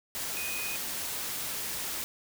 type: tone in noise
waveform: sine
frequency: 2489 Hz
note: D#7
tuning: in tune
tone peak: -36 dBFS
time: 0.37-0.76 s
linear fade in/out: 0 ms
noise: white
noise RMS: -35 dBFS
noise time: 0.15-2.04 s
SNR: -4 dB
effects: none